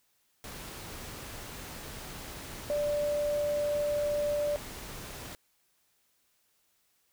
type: tone in noise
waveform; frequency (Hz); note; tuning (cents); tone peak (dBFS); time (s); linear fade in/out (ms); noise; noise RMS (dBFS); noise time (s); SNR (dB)
sine; 587.3; D5; 0; -27; 2.7-4.56; 0; pink; -43; 0.44-5.35; +13
effects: white hiss -72 dBFS RMS until 7.12 s